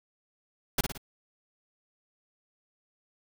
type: noise with echo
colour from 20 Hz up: pink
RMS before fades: -25 dBFS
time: 0.78-0.81 s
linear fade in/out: 5 ms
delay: 56 ms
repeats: 3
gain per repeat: -6 dB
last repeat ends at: 0.978 s
effects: none